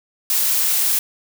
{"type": "noise", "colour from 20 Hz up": "blue", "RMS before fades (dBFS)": -18, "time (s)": [0.3, 0.99], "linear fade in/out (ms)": 2, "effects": []}